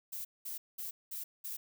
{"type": "noise bursts", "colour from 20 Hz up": "violet", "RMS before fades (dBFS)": -41, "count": 5, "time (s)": [0.12, 1.57], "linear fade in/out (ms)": 10, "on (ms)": 130, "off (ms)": 200, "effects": []}